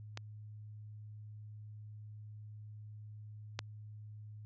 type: clicks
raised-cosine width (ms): 0.2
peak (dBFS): -24 / -18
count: 2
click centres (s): 0.174 / 3.591
effects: added 106 Hz sine -47 dBFS peak until 4.45 s + resampled to 16000 Hz